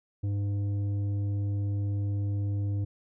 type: tone with tanh clipping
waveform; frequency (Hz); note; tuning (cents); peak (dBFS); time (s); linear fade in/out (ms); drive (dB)
triangle; 100.9; G#2; -49; -28; 0.23-2.85; 10; 12
effects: none